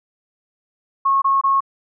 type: tone bursts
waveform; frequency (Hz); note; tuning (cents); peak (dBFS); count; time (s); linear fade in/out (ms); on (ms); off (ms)
sine; 1092; C#6; -26; -13; 3; 1.05-1.606; 10; 170; 23
effects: none